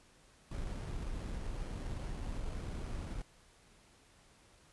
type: noise with sample-and-hold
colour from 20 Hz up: brown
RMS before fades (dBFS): -40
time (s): 0.51-3.22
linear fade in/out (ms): 5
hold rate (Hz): 3675
effects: pink hiss -64 dBFS RMS until 4.72 s + resampled to 24000 Hz